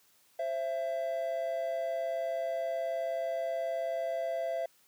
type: tone pair together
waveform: triangle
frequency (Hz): 529.2 / 668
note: C5 / E5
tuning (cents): +20 / +23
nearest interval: major third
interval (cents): 403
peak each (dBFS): -35 / -30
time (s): 0.39-4.66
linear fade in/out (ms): 5
effects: white hiss -66 dBFS RMS until 4.87 s + high-pass 100 Hz 12 dB/octave